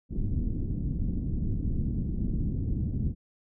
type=low-pass noise; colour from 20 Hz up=pink; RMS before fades=-29 dBFS; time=0.09-3.15 s; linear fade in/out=50 ms; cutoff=260 Hz; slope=24 dB/octave; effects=none